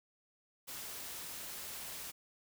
white noise, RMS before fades -45 dBFS, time 0.67-2.12 s, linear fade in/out 20 ms, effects none

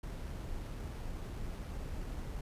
brown noise with sample-and-hold, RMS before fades -41 dBFS, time 0.03-2.41 s, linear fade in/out 5 ms, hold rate 7350 Hz, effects resampled to 32000 Hz

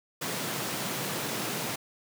pink high-pass noise, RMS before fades -33 dBFS, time 0.21-1.76 s, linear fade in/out 10 ms, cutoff 120 Hz, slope 48 dB/octave, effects none

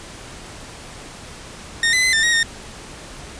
sawtooth tone with pitch steps, 1843 / 2016 / 2040 / 1794 / 1884 / 1834 Hz, A#6 / B6 / C7 / A6 / A#6 / A#6, -20 / +35 / -44 / +33 / +18 / -29 cents, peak -11 dBFS, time 1.83-2.43 s, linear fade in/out 2 ms, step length 100 ms, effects pink hiss -37 dBFS RMS until 3.39 s + resampled to 22050 Hz

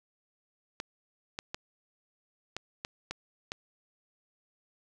clicks, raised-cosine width 0.2 ms, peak -18 dBFS, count 7, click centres 0.801 / 1.389 / 1.545 / 2.566 / 2.849 / 3.11 / 3.519 s, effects none

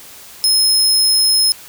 sawtooth tone, 5160 Hz, E8, 38 cents flat, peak -8 dBFS, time 0.44-1.52 s, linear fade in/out 0 ms, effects white hiss -38 dBFS RMS until 1.68 s

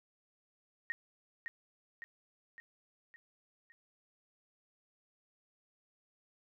sine tone with echo, 1864.7 Hz, A#6, in tune, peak -33 dBFS, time 0.9-0.92 s, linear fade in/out 0 ms, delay 560 ms, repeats 5, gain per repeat -5 dB, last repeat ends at 3.72 s, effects none

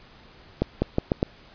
accelerating click train, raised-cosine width 2 ms, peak -7 dBFS, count 5, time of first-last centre 0.62-1.229 s, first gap 200 ms, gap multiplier 0.82, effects pink hiss -51 dBFS RMS until 1.54 s + resampled to 11025 Hz

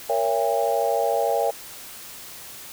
sine chord, A# diminished seventh, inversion none, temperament just, 466.2 / 559.4 / 671.3 / 805.5 Hz, A#4 / C#5 / E5 / G5, 0 / +16 / +31 / +47 cents, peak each -25 dBFS, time 0.09-1.51 s, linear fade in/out 10 ms, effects white hiss -40 dBFS RMS until 2.72 s

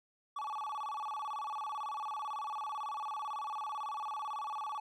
triangle tone with vibrato, 990 Hz, B5, 4 cents sharp, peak -35 dBFS, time 0.36-4.8 s, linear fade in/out 5 ms, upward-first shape square, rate 18 Hz, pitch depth 250 cents each way, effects none

